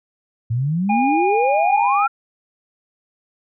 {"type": "exponential sweep", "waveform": "sine", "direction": "up", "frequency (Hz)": [110, 1396.9], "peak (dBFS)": -17, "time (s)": [0.5, 2.08], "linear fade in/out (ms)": 10}
{"type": "tone", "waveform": "square", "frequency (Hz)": 812, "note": "G#5", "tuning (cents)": -39, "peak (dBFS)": -17, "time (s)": [0.89, 2.07], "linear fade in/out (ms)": 10}
{"effects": ["resampled to 8000 Hz"]}